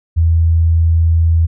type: tone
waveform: sine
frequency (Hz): 82.41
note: E2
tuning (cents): 0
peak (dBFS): -8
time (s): 0.16-1.47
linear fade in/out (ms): 20
effects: none